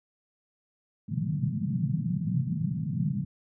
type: band-pass noise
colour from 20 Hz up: pink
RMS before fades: -29 dBFS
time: 1.08-3.25 s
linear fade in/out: 10 ms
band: 120 to 200 Hz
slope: 48 dB/octave
effects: none

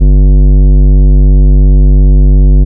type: tone with tanh clipping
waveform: sine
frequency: 48.6 Hz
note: G1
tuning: 14 cents flat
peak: -3 dBFS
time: 0-2.65 s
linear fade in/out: 20 ms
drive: 14 dB
effects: none

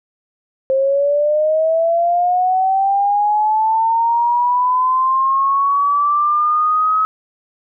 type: linear sweep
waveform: sine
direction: up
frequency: 528 to 1281 Hz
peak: -12 dBFS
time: 0.7-7.05 s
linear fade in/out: 0 ms
effects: none

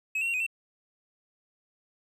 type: tone with pitch steps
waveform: triangle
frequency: 2562 / 2725 / 2751 / 2506 / 2693 Hz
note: E7 / F7 / F7 / D#7 / E7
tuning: -50 / -43 / -27 / +12 / +36 cents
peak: -25 dBFS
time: 0.15-0.465 s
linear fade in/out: 5 ms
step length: 63 ms
effects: none

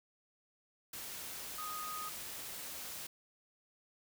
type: tone in noise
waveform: sine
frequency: 1244.5 Hz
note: D#6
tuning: in tune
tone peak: -41 dBFS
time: 1.58-2.09 s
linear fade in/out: 5 ms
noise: white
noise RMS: -45 dBFS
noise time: 0.93-3.07 s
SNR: +1 dB
effects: none

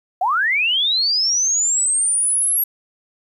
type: linear sweep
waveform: sine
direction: up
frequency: 684 to 11560 Hz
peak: -15 dBFS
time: 0.21-2.64 s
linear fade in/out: 5 ms
effects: 9-bit

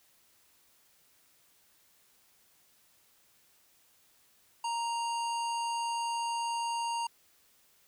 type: harmonic tone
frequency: 932.3 Hz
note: A#5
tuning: in tune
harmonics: 1 / 3 / 5 / 7 / 9 / 10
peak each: -31 / -41 / -45 / -48 / -50 / -51 dBFS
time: 4.64-7.07 s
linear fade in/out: 5 ms
effects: white hiss -66 dBFS RMS until 7.87 s

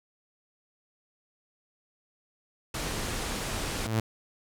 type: low-pass noise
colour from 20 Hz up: pink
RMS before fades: -33 dBFS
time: 2.74-3.87 s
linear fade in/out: 5 ms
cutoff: 11000 Hz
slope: 24 dB/octave
type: tone with exponential growth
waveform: sawtooth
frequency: 110.6 Hz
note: A2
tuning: 9 cents sharp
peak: -19 dBFS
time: 3.54-4 s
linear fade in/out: 5 ms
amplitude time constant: 100 ms
effects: none

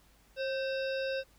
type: harmonic tone with a mistuned harmonic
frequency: 535 Hz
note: C5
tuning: 38 cents sharp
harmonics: 1 / 3 / 5 / 7 / 9 / 10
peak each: -32 / -40 / -43 / -46 / -49 / -50 dBFS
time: 0.36-1.24 s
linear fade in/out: 50 ms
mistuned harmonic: 3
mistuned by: -57 cents
effects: added 51 Hz sine -65 dBFS peak until 1.38 s + pink hiss -65 dBFS RMS until 1.38 s

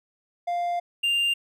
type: tone pair in turn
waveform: triangle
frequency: 698.5 / 2794 Hz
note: F5 / F7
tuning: 0 / 0 cents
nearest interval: 2 octaves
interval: 2400 cents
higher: second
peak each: -22 / -19 dBFS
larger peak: second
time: 0.47-0.8 / 1.03-1.34 s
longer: first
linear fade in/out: 10 ms
effects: none

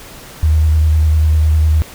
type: tone with vibrato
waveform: sine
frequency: 77.78 Hz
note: D#2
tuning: in tune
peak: -8 dBFS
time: 0.43-1.82 s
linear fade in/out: 0 ms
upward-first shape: triangle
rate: 10 Hz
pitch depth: 31 cents each way
effects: pink hiss -35 dBFS RMS until 1.94 s

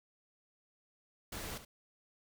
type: noise with echo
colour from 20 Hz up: pink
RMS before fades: -43 dBFS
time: 1.32-1.58 s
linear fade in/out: 5 ms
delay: 70 ms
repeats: 1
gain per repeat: -11 dB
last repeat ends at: 1.65 s
effects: none

